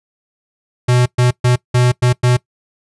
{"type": "tone bursts at uneven times", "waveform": "square", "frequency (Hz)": 123.8, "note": "B2", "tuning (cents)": 5, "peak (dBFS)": -10, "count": 6, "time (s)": [[0.88, 1.06], [1.18, 1.31], [1.44, 1.56], [1.74, 1.92], [2.02, 2.13], [2.23, 2.37]], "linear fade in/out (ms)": 10, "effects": ["noise-tail reverb RT60 0.1 s tail -21 dB re dry", "resampled to 24000 Hz"]}